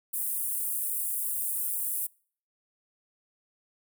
pink high-pass noise, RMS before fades -31 dBFS, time 0.13-2.07 s, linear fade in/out 10 ms, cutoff 9100 Hz, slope 48 dB/octave, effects noise-tail reverb RT60 0.5 s tail -26 dB re dry

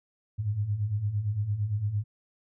sine beating tone pair, 97.9 / 106.7 Hz, G2 / G#2, -2 / +47 cents, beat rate 8.8 Hz, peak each -33 / -27 dBFS, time 0.38-2.04 s, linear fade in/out 20 ms, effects none

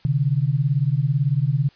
sine beating tone pair, 130.81 / 148.81 Hz, C3 / D3, 0 / +23 cents, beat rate 18 Hz, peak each -20 dBFS, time 0.05-1.69 s, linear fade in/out 0 ms, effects white hiss -55 dBFS RMS until 1.75 s + resampled to 11025 Hz

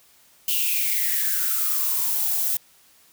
violet noise with high-pass filter sweep, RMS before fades -23 dBFS, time 0.48-2.57 s, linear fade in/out 2 ms, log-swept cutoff 3000 to 630 Hz, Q 9.4, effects white hiss -56 dBFS RMS until 3.12 s

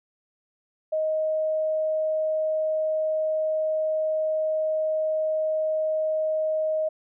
sine tone, 626 Hz, D#5, 10 cents sharp, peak -22 dBFS, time 0.92-6.89 s, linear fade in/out 10 ms, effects none

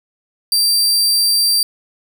sawtooth tone, 4699 Hz, D8, in tune, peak -9 dBFS, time 0.52-1.63 s, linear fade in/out 2 ms, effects none

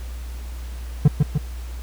triangle tone with echo, 146.83 Hz, D3, in tune, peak -6 dBFS, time 1.05-1.08 s, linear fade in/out 5 ms, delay 150 ms, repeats 2, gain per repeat -4 dB, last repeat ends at 1.38 s, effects added 60 Hz sine -29 dBFS peak until 1.82 s + pink hiss -45 dBFS RMS until 1.82 s

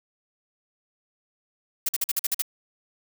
blue noise bursts, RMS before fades -24 dBFS, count 8, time 1.86-2.421 s, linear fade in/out 5 ms, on 29 ms, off 47 ms, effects none

